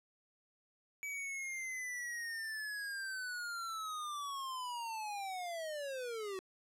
square linear sweep, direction down, 2296 to 370 Hz, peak -40 dBFS, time 1.03-6.39 s, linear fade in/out 0 ms, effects low-pass 12000 Hz 12 dB/octave + 12-bit

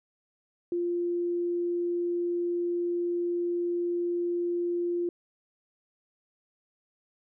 sine tone, 348.1 Hz, F4, 6 cents flat, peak -26 dBFS, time 0.72-5.09 s, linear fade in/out 2 ms, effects none

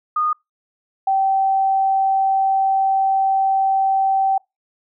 sine tone pair in turn, 1229 / 774.2 Hz, D#6 / G5, -22 / -22 cents, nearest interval minor sixth, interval 800 cents, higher first, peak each -16 / -14 dBFS, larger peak second, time 0.16-0.33 / 1.07-4.38 s, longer second, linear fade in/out 5 ms, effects noise-tail reverb RT60 0.2 s tail -26 dB re dry

